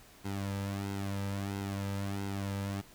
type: tone with flanger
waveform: sawtooth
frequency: 99 Hz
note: G2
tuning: 18 cents sharp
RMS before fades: -36 dBFS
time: 0.24-2.82 s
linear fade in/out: 20 ms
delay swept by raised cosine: 1.7 to 2.8 ms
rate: 1.5 Hz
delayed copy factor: -0.7
effects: pink hiss -57 dBFS RMS until 2.94 s